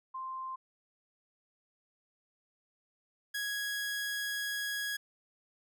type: tone pair in turn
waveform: sine / sawtooth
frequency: 1046.5 / 1661.2 Hz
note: C6 / G#6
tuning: 0 / 0 cents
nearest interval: minor sixth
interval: 800 cents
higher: second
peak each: -37 / -30 dBFS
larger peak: second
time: 0.14-0.56 / 3.34-4.97 s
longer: second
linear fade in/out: 10 ms
effects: none